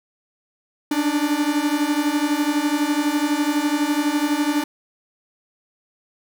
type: beating tone pair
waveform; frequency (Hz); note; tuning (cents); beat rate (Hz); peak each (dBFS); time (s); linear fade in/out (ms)
45% pulse; 288.3 / 300.3; D4 / D4; -32 / +39; 12; -22 / -21; 0.91-4.64; 5
effects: none